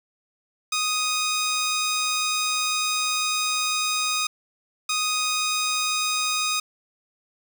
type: tone pair in turn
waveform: 10% pulse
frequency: 1246 / 1246 Hz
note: D#6 / D#6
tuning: +2 / +2 cents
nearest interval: unison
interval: 0 cents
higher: neither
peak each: -14 dBFS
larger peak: neither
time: 0.72-4.27 / 4.89-6.6 s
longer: first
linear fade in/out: 5 ms
effects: none